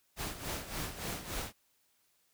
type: noise with tremolo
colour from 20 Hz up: pink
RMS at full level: -37 dBFS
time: 0.16-1.53 s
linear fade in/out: 50 ms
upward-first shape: sine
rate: 3.5 Hz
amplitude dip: 70%
effects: white hiss -73 dBFS RMS until 2.33 s